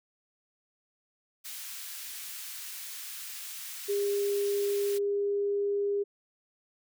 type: high-pass noise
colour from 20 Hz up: white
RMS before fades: -41 dBFS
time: 1.44-4.99 s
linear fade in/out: 20 ms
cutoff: 1700 Hz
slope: 12 dB/octave
type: tone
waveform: sine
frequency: 404.4 Hz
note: G#4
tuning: 46 cents flat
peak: -26 dBFS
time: 3.88-6.04 s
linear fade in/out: 20 ms
effects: none